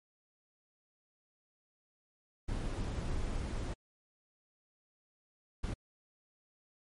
brown noise bursts at uneven times, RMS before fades -36 dBFS, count 2, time 2.48-3.74 / 5.63-5.74 s, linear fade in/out 10 ms, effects MP3 48 kbps

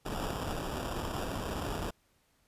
pink noise with sample-and-hold, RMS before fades -36 dBFS, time 0.05-1.91 s, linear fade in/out 10 ms, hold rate 2100 Hz, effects pink hiss -71 dBFS RMS until 2.47 s + resampled to 32000 Hz

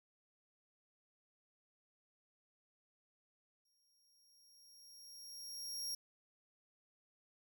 sawtooth tone with exponential growth, 5588 Hz, F8, in tune, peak -36 dBFS, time 3.65-5.95 s, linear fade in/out 5 ms, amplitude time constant 500 ms, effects none

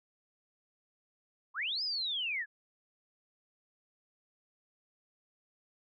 sine linear two-way sweep, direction up then down, 967 to 5160 to 1628 Hz, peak -32 dBFS, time 1.54-2.46 s, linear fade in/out 50 ms, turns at 1.83 s, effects none

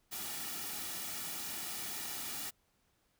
white noise with comb filter, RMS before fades -41 dBFS, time 0.11-2.51 s, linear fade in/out 20 ms, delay 1.9 ms, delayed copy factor -0.55, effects pink hiss -75 dBFS RMS until 3.19 s

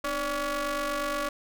sawtooth ring-modulated tone, 277.6 Hz, C#4, 3 cents sharp, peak -21 dBFS, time 0.04-1.29 s, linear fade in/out 5 ms, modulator 857 Hz, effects none

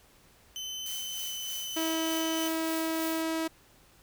30% pulse tone with pitch glide, 3049 to 3028 Hz, G7 to F#7, -49 to +39 cents, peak -33 dBFS, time 0.56-2.48 s, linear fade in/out 0 ms, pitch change -12 cents, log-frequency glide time 1.1-1.29 s
blue noise with tremolo, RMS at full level -39 dBFS, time 0.86-3.22 s, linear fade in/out 0 ms, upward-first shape sine, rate 3.3 Hz, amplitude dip 50%
sawtooth tone, 323.2 Hz, E4, 34 cents flat, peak -25 dBFS, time 1.76-3.48 s, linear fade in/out 10 ms
effects pink hiss -60 dBFS RMS until 4.02 s

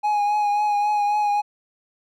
triangle tone with vibrato, 830.6 Hz, G#5, in tune, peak -16 dBFS, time 0.03-1.42 s, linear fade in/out 20 ms, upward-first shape triangle, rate 3.7 Hz, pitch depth 30 cents each way, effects none

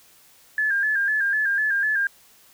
sine tone with vibrato, 1664 Hz, G#6, 3 cents sharp, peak -19 dBFS, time 0.58-2.07 s, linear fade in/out 2 ms, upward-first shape square, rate 4 Hz, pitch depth 62 cents each way, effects white hiss -54 dBFS RMS until 2.53 s

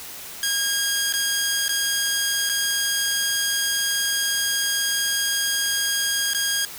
10% pulse tone with dropouts, 1629 Hz, G#6, 34 cents flat, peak -12 dBFS, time 0.43-6.65 s, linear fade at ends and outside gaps 1 ms, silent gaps 1.125-1.137 / 1.681-1.692 / 2.492-2.496 / 6.334-6.347 s, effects white hiss -37 dBFS RMS until 6.78 s

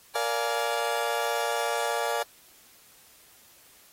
30% pulse chord, Bb dominant seventh, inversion none, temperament just, 466.2 / 582.7 / 699.2 / 839.1 Hz, Bb4 / D5 / F5 / Ab5, 0 / -14 / +2 / +18 cents, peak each -29 dBFS, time 0.15-2.23 s, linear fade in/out 5 ms, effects white hiss -56 dBFS RMS until 3.92 s + AAC 48 kbps

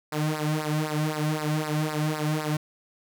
sawtooth tone with flanger, 153.1 Hz, D#3, 28 cents flat, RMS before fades -27 dBFS, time 0.12-2.57 s, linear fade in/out 5 ms, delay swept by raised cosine 0.3 to 2.4 ms, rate 3.9 Hz, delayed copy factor -1, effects none

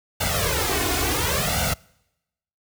pink noise with flanger, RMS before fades -22 dBFS, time 0.2-1.74 s, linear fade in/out 10 ms, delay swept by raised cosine 1.4 to 2.8 ms, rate 0.71 Hz, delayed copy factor +0.85, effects noise-tail reverb RT60 0.9 s tail -26 dB re dry + high-pass 60 Hz 12 dB/octave

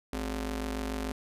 sawtooth ring-modulated tone, 159.2 Hz, D#3, 40 cents sharp, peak -25 dBFS, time 0.13-1.12 s, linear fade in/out 2 ms, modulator 103 Hz, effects resampled to 32000 Hz

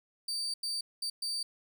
35% pulse tone bursts at uneven times, 4629 Hz, D8, 26 cents flat, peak -31 dBFS, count 4, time 0.28-0.54 / 0.63-0.81 / 1.02-1.1 / 1.22-1.43 s, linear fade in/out 5 ms, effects none

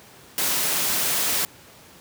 white noise, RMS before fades -23 dBFS, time 0.38-1.45 s, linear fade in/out 0 ms, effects pink hiss -48 dBFS RMS until 2 s + high-pass 100 Hz 12 dB/octave

